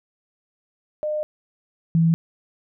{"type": "tone pair in turn", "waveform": "sine", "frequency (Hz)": [607, 164.72], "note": ["D#5", "E3"], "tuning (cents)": [-43, -1], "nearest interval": "octave + major seventh", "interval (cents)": 2258, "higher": "first", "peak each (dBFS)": [-22, -14], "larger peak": "second", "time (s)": [[1.03, 1.23], [1.95, 2.14]], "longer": "first", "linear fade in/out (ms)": 0, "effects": []}